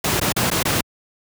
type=noise with dropouts; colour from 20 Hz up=pink; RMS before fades=-19 dBFS; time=0.04-0.81 s; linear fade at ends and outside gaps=5 ms; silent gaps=0.199-0.213 / 0.324-0.363 / 0.502-0.513 / 0.629-0.652 s; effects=high-pass 80 Hz 12 dB/octave